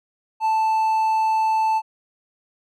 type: tone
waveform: triangle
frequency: 880 Hz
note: A5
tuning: in tune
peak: -15 dBFS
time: 0.4-1.82 s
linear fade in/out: 50 ms
effects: none